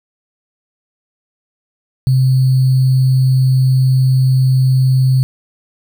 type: tone with sample-and-hold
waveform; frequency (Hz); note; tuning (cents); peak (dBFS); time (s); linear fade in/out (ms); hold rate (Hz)
sine; 130.5; C3; -4; -8; 2.07-5.23; 0; 4410
effects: none